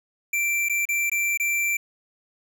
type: tone with dropouts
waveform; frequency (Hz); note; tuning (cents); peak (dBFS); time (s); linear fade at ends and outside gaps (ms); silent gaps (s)
square; 2349; D7; 0; -22; 0.33-1.77; 5; 0.687-0.696 / 0.854-0.888 / 1.098-1.116 / 1.375-1.398
effects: none